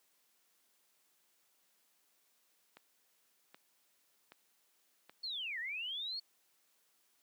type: click train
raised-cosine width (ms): 0.3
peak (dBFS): -37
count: 4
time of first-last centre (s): 2.77-5.096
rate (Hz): 1.29
type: linear two-way sweep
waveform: sine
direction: down then up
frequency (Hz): 4435 to 1760 to 4435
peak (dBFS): -38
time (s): 5.23-6.2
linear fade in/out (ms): 10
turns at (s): 5.59
effects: white hiss -74 dBFS RMS until 7.22 s + high-pass 200 Hz 12 dB/octave